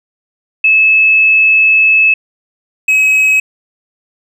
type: tone pair in turn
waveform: sine / triangle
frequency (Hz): 2600 / 2554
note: E7 / D#7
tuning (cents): -24 / +45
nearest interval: unison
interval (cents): 31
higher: first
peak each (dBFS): -5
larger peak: neither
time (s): 0.64-2.14 / 2.88-3.4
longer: first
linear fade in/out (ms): 5
effects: none